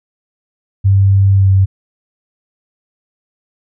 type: tone with pitch glide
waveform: sine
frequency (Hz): 97.9 to 96.11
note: G2 to G2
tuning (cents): -2 to -34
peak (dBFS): -6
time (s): 0.84-1.66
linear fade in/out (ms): 20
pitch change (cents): -32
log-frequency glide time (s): 1.35-1.49
effects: none